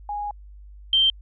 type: tone pair in turn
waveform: sine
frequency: 826 / 3139 Hz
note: G#5 / G7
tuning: -10 / +2 cents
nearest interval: octave + major seventh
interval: 2312 cents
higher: second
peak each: -26 / -15 dBFS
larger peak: second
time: 0.09-0.31 / 0.93-1.1 s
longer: first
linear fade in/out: 2 ms
effects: added 50 Hz sine -41 dBFS peak until 1.21 s